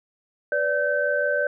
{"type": "tone cluster", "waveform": "sine", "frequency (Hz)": [496.3, 582, 1541], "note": ["B4", "D5", "G6"], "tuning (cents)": [8, -16, -30], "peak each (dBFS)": [-28, -23, -24], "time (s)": [0.52, 1.47], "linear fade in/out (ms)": 2, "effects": []}